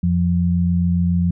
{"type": "tone pair together", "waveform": "sine", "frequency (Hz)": [87.31, 174.62], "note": ["F2", "F3"], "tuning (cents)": [0, 0], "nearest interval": "octave", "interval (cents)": 1200, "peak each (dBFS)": [-19, -16], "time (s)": [0.03, 1.31], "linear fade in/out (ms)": 5, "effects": []}